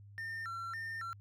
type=tone with vibrato; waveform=triangle; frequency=1568 Hz; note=G6; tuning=in tune; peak=-37 dBFS; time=0.18-1.13 s; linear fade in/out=0 ms; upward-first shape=square; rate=1.8 Hz; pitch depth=250 cents each way; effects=added 101 Hz sine -52 dBFS peak until 1.2 s